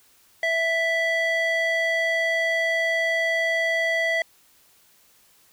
square tone with band-pass filter, 659.3 Hz, E5, in tune, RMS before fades -23 dBFS, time 0.43-4.22 s, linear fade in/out 2 ms, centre 1700 Hz, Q 2.2, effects white hiss -58 dBFS RMS until 5.52 s

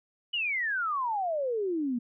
sine exponential sweep, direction down, 2994 to 230.7 Hz, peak -27 dBFS, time 0.33-1.99 s, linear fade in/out 10 ms, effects none

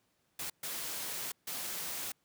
white noise bursts at uneven times, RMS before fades -39 dBFS, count 3, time 0.39-0.5 / 0.63-1.32 / 1.47-2.12 s, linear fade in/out 5 ms, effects pink hiss -75 dBFS RMS until 2.24 s + high-pass 100 Hz 12 dB/octave

